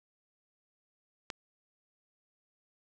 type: click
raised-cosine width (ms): 0.2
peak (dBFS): -19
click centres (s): 1.302
effects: 9-bit